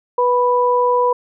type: tone pair together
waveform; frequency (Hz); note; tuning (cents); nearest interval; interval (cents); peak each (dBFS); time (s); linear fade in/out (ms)
sine; 491.5 / 987; B4 / B5; -8 / -1; octave; 1207; -15; 0.18-1.13; 5
effects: none